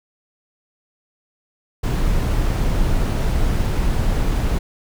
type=noise; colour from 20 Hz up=brown; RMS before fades=-18 dBFS; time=1.83-4.59 s; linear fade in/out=10 ms; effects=none